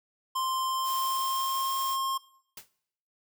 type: tone with pitch glide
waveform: square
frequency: 1046.5 to 1069.1 Hz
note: C6 to C6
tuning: 0 to +37 cents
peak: -28 dBFS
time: 0.35-2.18 s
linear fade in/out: 10 ms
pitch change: +37 cents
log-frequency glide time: 0.64-1.77 s
type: noise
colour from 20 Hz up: blue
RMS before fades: -39 dBFS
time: 0.83-1.98 s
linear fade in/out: 50 ms
type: noise with exponential decay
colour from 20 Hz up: white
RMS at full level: -38 dBFS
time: 2.57-2.69 s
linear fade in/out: 5 ms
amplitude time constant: 26 ms
effects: noise-tail reverb RT60 0.7 s tail -20 dB re dry